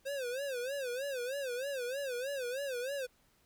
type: tone with vibrato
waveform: square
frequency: 523.3 Hz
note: C5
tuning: in tune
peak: -36 dBFS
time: 0.05-3.07 s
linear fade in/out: 20 ms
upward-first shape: sine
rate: 3.2 Hz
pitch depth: 150 cents each way
effects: pink hiss -70 dBFS RMS until 3.45 s